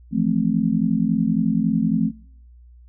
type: chord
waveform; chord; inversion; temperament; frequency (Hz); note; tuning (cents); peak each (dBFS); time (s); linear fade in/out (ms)
sine; F major seventh; third; just; 163.7 / 174.61 / 218.3 / 261.9; E3 / F3 / A3 / C4; -12 / 0 / -13 / +2; -26 / -23 / -20 / -23; 0.11-2.12; 50
effects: noise-tail reverb RT60 0.7 s tail -26 dB re dry + added 60 Hz sine -44 dBFS peak until 2.88 s